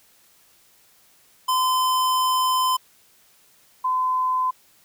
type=tone pair in turn; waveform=square / sine; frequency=1025 / 1021 Hz; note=C6 / C6; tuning=-36 / -43 cents; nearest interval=unison; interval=7 cents; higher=first; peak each=-19 dBFS; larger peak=neither; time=1.48-2.77 / 3.84-4.51 s; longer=first; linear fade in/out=10 ms; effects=white hiss -57 dBFS RMS until 4.84 s